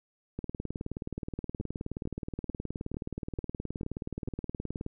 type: two click trains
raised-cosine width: 3 ms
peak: -22 / -23 dBFS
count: 86 / 7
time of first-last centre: 0.39-4.864 / 1.61-4.277 s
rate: 19 / 2.25 Hz
effects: none